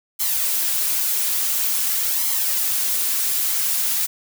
blue noise with flanger, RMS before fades -21 dBFS, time 0.19-4.07 s, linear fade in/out 20 ms, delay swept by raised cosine 0.94 to 6.54 ms, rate 0.48 Hz, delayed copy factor +0.55, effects none

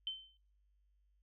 sine tone with exponential decay, 3085 Hz, G7, 28 cents flat, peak -34 dBFS, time 0.07-0.37 s, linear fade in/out 1 ms, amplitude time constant 64 ms, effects noise-tail reverb RT60 0.5 s tail -22 dB re dry + added 50 Hz sine -70 dBFS peak until 1.22 s

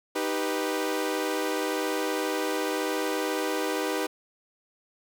sawtooth chord, Eb augmented, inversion none, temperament equal, 311.1 / 392 / 493.9 Hz, Eb4 / G4 / B4, 0 / 0 / 0 cents, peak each -27 dBFS, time 0.15-4.07 s, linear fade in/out 10 ms, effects none

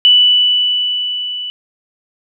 sine tone with level ramp, 2970 Hz, F#7, 6 cents sharp, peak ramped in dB -4 to -21 dBFS, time 0.05-1.5 s, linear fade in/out 0 ms, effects none

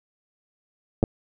clicks, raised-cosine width 2 ms, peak -7 dBFS, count 2, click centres 1.029 / 1.038 s, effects none

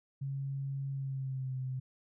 sine tone with pitch glide, 137.2 to 129.8 Hz, C#3 to C3, -17 to -13 cents, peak -34 dBFS, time 0.21-1.8 s, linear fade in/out 10 ms, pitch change -96 cents, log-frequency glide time 0.91-1.56 s, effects none

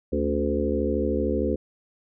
harmonic tone with a mistuned harmonic, 73.1 Hz, D2, 7 cents flat, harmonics 1 / 3 / 4 / 5 / 6 / 7, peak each -29 / -29 / -29 / -29 / -29 / -29 dBFS, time 0.12-1.56 s, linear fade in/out 10 ms, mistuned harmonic 4, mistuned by -51 cents, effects none

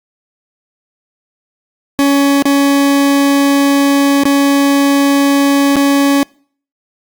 40% pulse tone with dropouts, 280 Hz, C#4, 18 cents sharp, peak -7 dBFS, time 1.99-6.23 s, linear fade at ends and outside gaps 0 ms, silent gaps 2.423-2.455 / 4.235-4.254 / 5.758-5.766 s, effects noise-tail reverb RT60 0.5 s tail -26 dB re dry + Opus 48 kbps

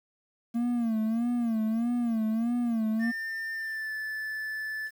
triangle tone with vibrato, 229.9 Hz, A#3, 24 cents flat, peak -23 dBFS, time 0.54-3.12 s, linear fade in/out 20 ms, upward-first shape sine, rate 1.6 Hz, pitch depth 95 cents each way
triangle tone with pitch glide, 1798 to 1745.8 Hz, A6 to A6, +37 to -14 cents, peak -30 dBFS, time 2.99-4.91 s, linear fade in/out 50 ms, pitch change -51 cents, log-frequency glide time 3.55-3.92 s
effects 9-bit

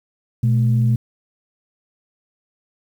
sine tone pair together, 120.9 / 215.4 Hz, B2 / A3, -36 / -37 cents, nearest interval minor seventh, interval 999 cents, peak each -13 / -22 dBFS, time 0.43-0.96 s, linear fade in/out 5 ms, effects tanh soft clip ceiling -6 dBFS + 8-bit

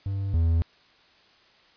triangle tone pair in turn, 98.2 / 82.58 Hz, G2 / E2, +4 / +4 cents, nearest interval minor third, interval 300 cents, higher first, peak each -24 / -17 dBFS, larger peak second, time 0.06-0.34 / 0.34-0.62 s, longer neither, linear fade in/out 0 ms, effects white hiss -58 dBFS RMS until 1.76 s + resampled to 11025 Hz

